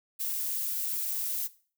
violet noise, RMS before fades -32 dBFS, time 0.19-1.48 s, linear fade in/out 20 ms, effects noise-tail reverb RT60 0.4 s tail -17 dB re dry

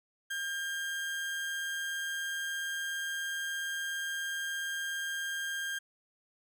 35% pulse tone with amplitude modulation, 1603 Hz, G6, 38 cents sharp, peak -31 dBFS, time 0.3-5.79 s, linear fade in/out 10 ms, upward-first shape sine, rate 157 Hz, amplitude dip 25%, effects none

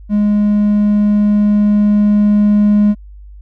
triangle tone with level ramp, 207.7 Hz, G#3, in tune, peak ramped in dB -7 to -4 dBFS, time 0.09-2.95 s, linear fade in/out 50 ms, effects tanh soft clip ceiling -1 dBFS + added 50 Hz sine -32 dBFS peak until 3.41 s

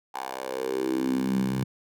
10% pulse tone with high-pass filter sweep, 65.3 Hz, C2, 3 cents flat, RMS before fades -28 dBFS, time 0.14-1.64 s, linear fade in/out 10 ms, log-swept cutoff 820 to 140 Hz, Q 5.4, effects none

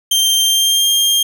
sawtooth tone with pitch glide, 3157 to 3205 Hz, G7 to G7, +12 to +38 cents, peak -8 dBFS, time 0.11-1.23 s, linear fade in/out 5 ms, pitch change +26 cents, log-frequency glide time 0.42-0.87 s, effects none

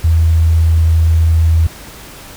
sine tone, 81.5 Hz, E2, 19 cents flat, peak -7 dBFS, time 0.04-1.67 s, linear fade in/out 5 ms, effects added 50 Hz sine -41 dBFS peak until 2.36 s + pink hiss -34 dBFS RMS until 2.36 s

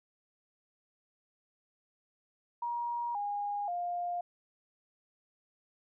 sine tone with pitch steps, 950 / 817.5 / 703.5 Hz, A#5 / G#5 / F5, +33 / -28 / +12 cents, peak -32 dBFS, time 2.62-4.21 s, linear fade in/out 5 ms, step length 530 ms, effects none

